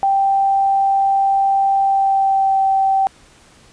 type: tone with pitch glide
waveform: sine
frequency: 784 to 775 Hz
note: G5 to G5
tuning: 0 to -20 cents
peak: -12 dBFS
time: 0.03-3.07 s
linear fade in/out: 0 ms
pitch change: -20 cents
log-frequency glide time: 1.81-2.61 s
effects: pink hiss -48 dBFS RMS until 3.72 s + resampled to 22050 Hz